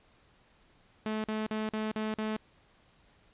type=tone bursts; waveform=sawtooth; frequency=216.5 Hz; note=A3; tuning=28 cents flat; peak=-27 dBFS; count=6; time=1.06-2.365 s; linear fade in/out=0 ms; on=180 ms; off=45 ms; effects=pink hiss -64 dBFS RMS until 3.33 s + resampled to 8000 Hz